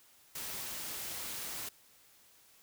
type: noise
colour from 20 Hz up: white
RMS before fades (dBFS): -41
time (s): 0.35-1.69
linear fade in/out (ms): 5
effects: white hiss -63 dBFS RMS until 2.62 s